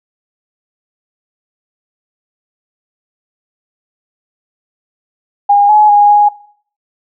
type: tone with pitch steps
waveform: sine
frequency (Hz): 813 / 846 / 823 / 828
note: G#5 / G#5 / G#5 / G#5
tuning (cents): -37 / +32 / -16 / -5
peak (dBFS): -4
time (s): 5.49-6.29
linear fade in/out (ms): 10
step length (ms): 200
effects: noise-tail reverb RT60 0.5 s tail -17 dB re dry